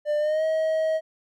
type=tone with pitch glide; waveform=triangle; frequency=596 to 635.1 Hz; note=D5 to D#5; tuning=+25 to +35 cents; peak=-19 dBFS; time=0.05-1.01 s; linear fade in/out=50 ms; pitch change=+110 cents; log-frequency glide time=0.19-0.44 s; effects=none